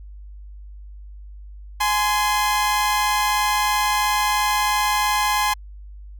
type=tone pair together; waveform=sawtooth; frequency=837.4 / 1036 Hz; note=G#5 / C6; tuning=+14 / -17 cents; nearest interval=major third; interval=369 cents; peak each=-17 dBFS; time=1.8-5.54 s; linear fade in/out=10 ms; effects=added 50 Hz sine -36 dBFS peak until 6.19 s